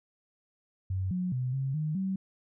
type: tone with pitch steps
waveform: sine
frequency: 94.2 / 181.5 / 126.8 / 134.6 / 153.8 / 191.1 Hz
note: F#2 / F#3 / B2 / C3 / D#3 / G3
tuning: +32 / -33 / +46 / +49 / -20 / -44 cents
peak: -28 dBFS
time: 0.9-2.16 s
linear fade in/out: 5 ms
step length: 210 ms
effects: none